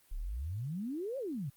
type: exponential two-way sweep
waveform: sine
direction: up then down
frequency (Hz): 30 to 568 to 122.5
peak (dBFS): -35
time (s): 0.11-1.5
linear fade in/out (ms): 10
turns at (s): 1.18
effects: white hiss -66 dBFS RMS until 1.56 s + Opus 32 kbps